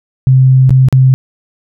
sine tone with dropouts, 130.81 Hz, C3, in tune, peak -3 dBFS, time 0.27-1.14 s, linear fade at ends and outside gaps 0 ms, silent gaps 0.694-0.706 / 0.886-0.926 s, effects none

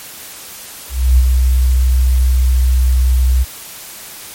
sine tone with ADSR envelope, 63.2 Hz, B1, 41 cents sharp, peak -4 dBFS, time 0.89-3.45 s, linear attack 290 ms, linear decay 45 ms, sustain -4 dB, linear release 30 ms, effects white hiss -32 dBFS RMS until 4.34 s + MP3 64 kbps

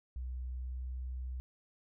sine tone with pitch glide, 62.8 to 63.27 Hz, B1 to B1, +30 to +43 cents, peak -37 dBFS, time 0.16-1.4 s, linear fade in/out 0 ms, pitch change +13 cents, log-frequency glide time 0.5-0.86 s, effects none

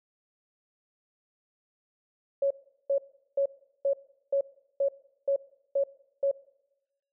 sine tone bursts, 554.4 Hz, C#5, in tune, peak -22 dBFS, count 9, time 2.42-6.314 s, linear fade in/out 5 ms, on 86 ms, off 390 ms, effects noise-tail reverb RT60 0.9 s tail -20 dB re dry

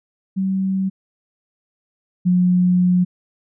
sine tone pair in turn, 191.1 / 180.13 Hz, G3 / F#3, -44 / -46 cents, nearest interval minor second, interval 102 cents, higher first, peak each -17 / -12 dBFS, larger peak second, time 0.36-0.9 / 2.25-3.05 s, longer second, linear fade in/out 20 ms, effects none

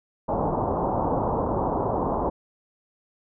white low-pass noise, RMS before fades -25 dBFS, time 0.28-2.3 s, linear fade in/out 10 ms, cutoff 1000 Hz, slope 48 dB/octave, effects none

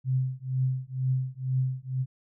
sine tone with tremolo, 130 Hz, C3, 11 cents flat, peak -21 dBFS, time 0.04-2.06 s, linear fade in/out 50 ms, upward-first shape triangle, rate 2.1 Hz, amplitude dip 100%, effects none

